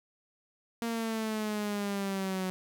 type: exponential sweep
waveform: sawtooth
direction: down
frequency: 232.8 to 185 Hz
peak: -27 dBFS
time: 0.82-2.5 s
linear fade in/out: 0 ms
effects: none